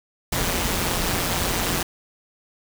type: noise with amplitude modulation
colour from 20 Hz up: pink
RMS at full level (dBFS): -21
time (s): 0.32-1.83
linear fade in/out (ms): 5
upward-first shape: sine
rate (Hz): 176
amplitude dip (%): 60
effects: none